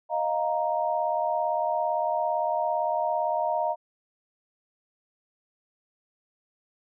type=chord; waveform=sine; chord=Eb suspended second; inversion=none; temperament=just; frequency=622.3 / 700 / 933.4 Hz; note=Eb5 / F5 / Bb5; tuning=0 / +4 / +2 cents; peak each=-28 dBFS; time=0.09-3.76 s; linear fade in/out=50 ms; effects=none